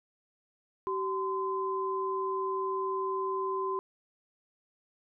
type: tone pair together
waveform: sine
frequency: 383.2 / 1027.2 Hz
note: G4 / C6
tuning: -39 / -32 cents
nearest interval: octave + perfect fourth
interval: 1707 cents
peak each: -32 / -32 dBFS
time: 0.87-3.79 s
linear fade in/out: 0 ms
effects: none